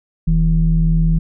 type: tone pair together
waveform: sine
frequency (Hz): 40.54 / 162.4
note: E1 / E3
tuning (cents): -28 / -26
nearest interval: 2 octaves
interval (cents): 2402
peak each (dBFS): -13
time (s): 0.27-1.19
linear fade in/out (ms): 10
effects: tanh soft clip ceiling -4 dBFS